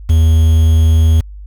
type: tone with quantisation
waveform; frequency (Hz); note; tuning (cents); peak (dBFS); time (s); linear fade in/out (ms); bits
triangle; 80.4; E2; -43; -4; 0.09-1.21; 10; 5
effects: added 50 Hz sine -28 dBFS peak until 1.46 s